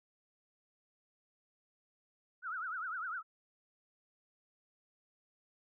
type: tone with vibrato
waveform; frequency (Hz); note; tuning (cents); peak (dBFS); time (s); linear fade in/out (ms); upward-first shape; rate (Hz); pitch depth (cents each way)
sine; 1389; F6; -10; -37; 2.42-3.23; 50; triangle; 9.9; 210
effects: none